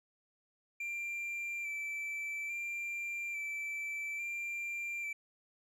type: tone with vibrato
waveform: triangle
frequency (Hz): 2349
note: D7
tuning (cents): 0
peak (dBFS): -35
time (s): 0.8-5.13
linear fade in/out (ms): 5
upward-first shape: square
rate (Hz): 0.59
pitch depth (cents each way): 19
effects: none